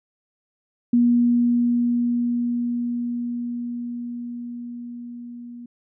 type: tone with level ramp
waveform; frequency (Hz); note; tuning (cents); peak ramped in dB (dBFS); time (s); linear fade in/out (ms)
sine; 240; B3; -49; -13 to -35; 0.93-5.66; 5
effects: none